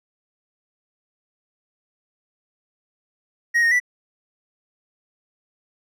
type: tone with pitch steps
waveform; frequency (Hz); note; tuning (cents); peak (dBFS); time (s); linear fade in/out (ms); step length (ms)
triangle; 1882 / 1854 / 1968; A#6 / A#6 / B6; +16 / -10 / -7; -13; 3.54-3.801; 20; 87
effects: none